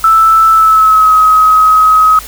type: tone with pitch glide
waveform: sine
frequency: 1318.5 to 1269.9 Hz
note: E6 to D#6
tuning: 0 to +35 cents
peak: -3 dBFS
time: 0.04-2.19 s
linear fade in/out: 2 ms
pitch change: -65 cents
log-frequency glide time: 0.52-1.14 s
effects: added 50 Hz sine -31 dBFS peak until 2.27 s + white hiss -29 dBFS RMS until 2.27 s